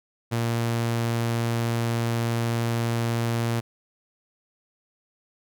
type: tone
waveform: sawtooth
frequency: 116.54 Hz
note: A#2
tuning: in tune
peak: -19 dBFS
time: 0.31-3.61 s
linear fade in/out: 20 ms
effects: none